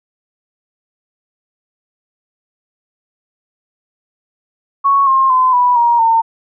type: tone with pitch steps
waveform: sine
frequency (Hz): 1108.7 / 1065.4 / 1023.8 / 983.8 / 945.3 / 908.4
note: C#6 / C6 / C6 / B5 / A#5 / A#5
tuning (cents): 0 / +31 / -38 / -7 / +24 / -45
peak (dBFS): -8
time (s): 4.84-6.22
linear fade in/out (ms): 20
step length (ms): 230
effects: none